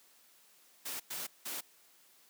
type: noise bursts at uneven times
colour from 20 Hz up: white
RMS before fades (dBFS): -40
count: 3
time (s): 0.85-1 / 1.1-1.27 / 1.45-1.61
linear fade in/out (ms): 10
effects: white hiss -64 dBFS RMS until 2.29 s + high-pass 200 Hz 12 dB/octave